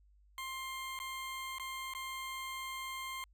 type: tone with dropouts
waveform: 20% pulse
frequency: 1056 Hz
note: C6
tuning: 16 cents sharp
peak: -35 dBFS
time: 0.38-3.24 s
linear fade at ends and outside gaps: 1 ms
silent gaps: 0.99-1 / 1.584-1.597 / 1.937-1.949 s
effects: added 50 Hz sine -62 dBFS peak until 3.33 s